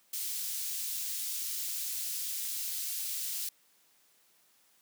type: high-pass noise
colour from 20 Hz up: white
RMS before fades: -36 dBFS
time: 0.13-3.49 s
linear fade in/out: 5 ms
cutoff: 3900 Hz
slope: 12 dB/octave
effects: white hiss -67 dBFS RMS until 4.81 s + high-pass 150 Hz 12 dB/octave